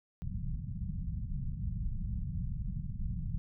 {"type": "low-pass noise", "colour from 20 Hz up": "pink", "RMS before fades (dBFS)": -36, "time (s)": [0.22, 3.38], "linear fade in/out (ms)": 0, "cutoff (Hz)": 190, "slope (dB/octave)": 48, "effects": []}